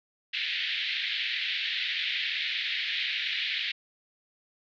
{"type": "band-pass noise", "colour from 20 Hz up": "white", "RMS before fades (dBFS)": -31, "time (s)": [0.33, 3.72], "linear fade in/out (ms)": 10, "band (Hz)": [1800, 3900], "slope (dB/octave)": 48, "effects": []}